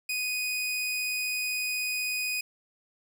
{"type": "tone", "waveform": "sawtooth", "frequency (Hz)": 2489, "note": "D#7", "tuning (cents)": 0, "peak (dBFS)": -25, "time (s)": [0.09, 2.41], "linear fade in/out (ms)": 5, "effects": []}